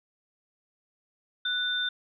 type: tone pair together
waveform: sine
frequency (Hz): 1480 / 3580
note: F#6 / A7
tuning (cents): 0 / +29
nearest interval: octave + minor third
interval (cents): 1529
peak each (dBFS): -30 / -28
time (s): 1.45-1.89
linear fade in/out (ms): 5
effects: none